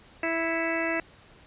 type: harmonic tone with a mistuned harmonic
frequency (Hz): 329.6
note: E4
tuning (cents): 0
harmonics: 1 / 2 / 3 / 4 / 5 / 6 / 7 / 8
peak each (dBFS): -31 / -31 / -39 / -38 / -35 / -32 / -37 / -35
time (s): 0.23-1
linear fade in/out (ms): 2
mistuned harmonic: 7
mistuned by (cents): -52
effects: pink hiss -54 dBFS RMS until 1.46 s + resampled to 8000 Hz